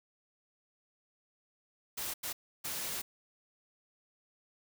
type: noise bursts at uneven times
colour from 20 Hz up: white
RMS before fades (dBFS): -38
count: 3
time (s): 1.97-2.14 / 2.23-2.33 / 2.64-3.02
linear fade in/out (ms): 10
effects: none